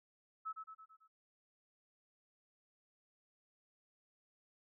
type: tone with echo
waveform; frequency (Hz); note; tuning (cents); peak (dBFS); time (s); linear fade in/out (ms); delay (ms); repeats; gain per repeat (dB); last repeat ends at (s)
sine; 1300; E6; -24; -39; 0.45-0.53; 20; 110; 5; -5; 1.08
effects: none